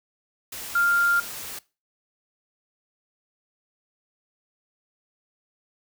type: tone in noise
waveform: sine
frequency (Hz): 1396.9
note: F6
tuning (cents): 0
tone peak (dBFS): -18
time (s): 0.75-1.2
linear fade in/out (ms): 5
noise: white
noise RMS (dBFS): -36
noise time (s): 0.52-1.59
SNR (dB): +15
effects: noise-tail reverb RT60 0.3 s tail -21 dB re dry